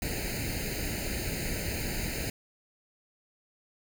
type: noise with comb filter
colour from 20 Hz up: pink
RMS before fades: -33 dBFS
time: 0.02-2.3 s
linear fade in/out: 2 ms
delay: 0.44 ms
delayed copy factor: +0.95
effects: none